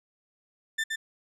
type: tone with echo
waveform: 35% pulse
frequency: 1782 Hz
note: A6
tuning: 22 cents sharp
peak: -24 dBFS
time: 0.78-0.84 s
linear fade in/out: 10 ms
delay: 120 ms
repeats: 1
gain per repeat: -3 dB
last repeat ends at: 0.96 s
effects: low-pass 9000 Hz 12 dB/octave